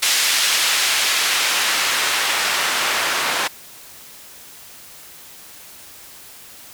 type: noise with band-pass filter sweep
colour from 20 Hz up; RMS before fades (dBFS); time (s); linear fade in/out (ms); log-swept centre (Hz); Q
white; -19; 0.02-3.48; 10; 3300 to 1200; 0.71
effects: white hiss -41 dBFS RMS until 6.73 s